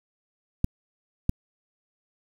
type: clicks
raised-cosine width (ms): 5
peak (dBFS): -9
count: 2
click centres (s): 0.644 / 1.294
effects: 7-bit